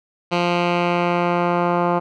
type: tone with low-pass filter sweep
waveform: 10% pulse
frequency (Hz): 174.61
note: F3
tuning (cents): 0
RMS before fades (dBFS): -19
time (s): 0.31-2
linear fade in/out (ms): 20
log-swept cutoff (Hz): 3500 to 1200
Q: 1.4
effects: none